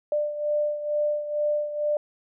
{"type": "beating tone pair", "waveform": "sine", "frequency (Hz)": [594, 596.2], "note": ["D5", "D5"], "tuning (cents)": [20, 26], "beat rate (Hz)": 2.2, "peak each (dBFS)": [-24, -30], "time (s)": [0.12, 1.97], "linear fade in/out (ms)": 2, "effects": []}